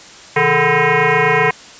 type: tone with frequency modulation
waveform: sine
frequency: 716 Hz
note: F5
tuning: 43 cents sharp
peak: -10 dBFS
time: 0.36-1.51 s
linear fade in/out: 5 ms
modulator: 292 Hz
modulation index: 5.6
effects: white hiss -38 dBFS RMS until 1.79 s + resampled to 16000 Hz